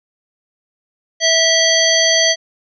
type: harmonic tone with a mistuned harmonic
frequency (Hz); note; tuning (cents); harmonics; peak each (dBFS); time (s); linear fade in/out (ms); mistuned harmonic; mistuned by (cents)
652; E5; -19; 1 / 3 / 5 / 7 / 9; -17 / -17 / -17 / -17 / -17; 1.2-2.36; 50; 9; +56
effects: none